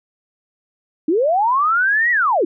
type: linear two-way sweep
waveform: sine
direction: up then down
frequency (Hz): 289.4 to 1966 to 289.4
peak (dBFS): -13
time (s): 1.08-2.45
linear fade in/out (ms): 5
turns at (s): 2.11
effects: none